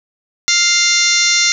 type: harmonic tone with a mistuned harmonic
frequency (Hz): 698.5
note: F5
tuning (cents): 0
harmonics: 2 / 3 / 4 / 5 / 6 / 7 / 8 / 9 / 10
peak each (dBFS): -24 / -16 / -24 / -20 / -18 / -25 / -16 / -19 / -23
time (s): 0.48-1.52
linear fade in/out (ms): 0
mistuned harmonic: 5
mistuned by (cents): +38
effects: none